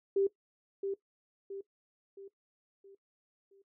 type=tone with echo; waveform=sine; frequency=393.2 Hz; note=G4; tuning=5 cents sharp; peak=-25 dBFS; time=0.16-0.27 s; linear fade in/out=5 ms; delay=670 ms; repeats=5; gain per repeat=-7 dB; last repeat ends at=3.62 s; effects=noise-tail reverb RT60 0.1 s tail -17 dB re dry